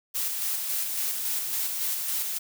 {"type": "noise with tremolo", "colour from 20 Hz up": "blue", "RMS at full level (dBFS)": -28, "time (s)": [0.14, 2.39], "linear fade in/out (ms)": 20, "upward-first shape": "square", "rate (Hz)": 3.6, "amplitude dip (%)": 30, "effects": []}